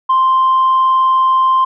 sine tone, 1046.5 Hz, C6, in tune, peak -7 dBFS, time 0.09-1.65 s, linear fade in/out 10 ms, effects tanh soft clip ceiling -6 dBFS

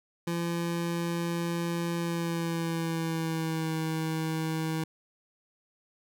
25% pulse tone with pitch glide, 170.2 to 159.72 Hz, F3 to D#3, -44 to +46 cents, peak -25 dBFS, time 0.27-4.84 s, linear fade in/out 5 ms, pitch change -110 cents, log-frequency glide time 1.97-3.75 s, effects none

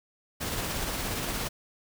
pink noise with tremolo, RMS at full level -31 dBFS, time 0.4-1.49 s, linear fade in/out 20 ms, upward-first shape sine, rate 17 Hz, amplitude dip 25%, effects none

